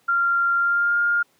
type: tone with pitch glide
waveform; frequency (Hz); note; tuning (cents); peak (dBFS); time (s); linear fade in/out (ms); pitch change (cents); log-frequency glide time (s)
sine; 1386 to 1411; F6 to F6; -14 to +17; -17; 0.08-1.23; 10; +31; 0.57-0.98
effects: pink hiss -62 dBFS RMS until 1.39 s + high-pass 200 Hz 12 dB/octave